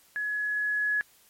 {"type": "tone with level ramp", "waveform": "sine", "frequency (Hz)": 1690, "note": "G#6", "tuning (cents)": 30, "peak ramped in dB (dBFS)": [-28, -23], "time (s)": [0.16, 1.01], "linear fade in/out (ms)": 0, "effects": ["white hiss -60 dBFS RMS until 1.29 s", "MP3 64 kbps"]}